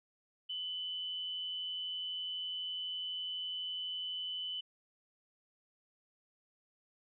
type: tone with amplitude modulation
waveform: sine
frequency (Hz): 3000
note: F#7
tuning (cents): +23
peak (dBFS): -35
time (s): 0.49-4.61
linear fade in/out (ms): 10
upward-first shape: sine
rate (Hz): 172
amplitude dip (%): 40
effects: none